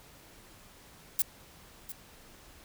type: noise with echo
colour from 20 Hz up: violet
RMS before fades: -26 dBFS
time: 1.19-1.22 s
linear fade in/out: 2 ms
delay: 700 ms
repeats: 1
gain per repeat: -14 dB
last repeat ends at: 1.92 s
effects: pink hiss -55 dBFS RMS until 2.64 s